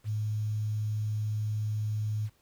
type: tone with quantisation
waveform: sine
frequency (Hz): 107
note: A2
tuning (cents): -48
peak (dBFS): -28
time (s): 0.04-2.3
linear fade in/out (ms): 50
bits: 9
effects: pink hiss -68 dBFS RMS until 2.41 s